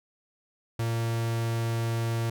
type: tone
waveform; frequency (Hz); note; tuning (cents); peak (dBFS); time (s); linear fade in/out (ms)
45% pulse; 115.2; A#2; -20; -26; 0.79-2.3; 5
effects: none